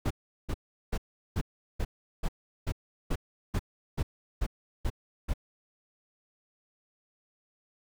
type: noise bursts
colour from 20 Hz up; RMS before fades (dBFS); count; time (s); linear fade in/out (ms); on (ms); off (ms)
brown; -28; 13; 0.05-5.338; 10; 56; 380
effects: none